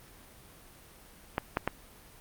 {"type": "clicks", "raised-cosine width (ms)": 0.5, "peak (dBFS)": -12, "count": 3, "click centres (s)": [1.381, 1.571, 1.676], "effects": ["pink hiss -54 dBFS RMS until 2.2 s", "Opus 32 kbps"]}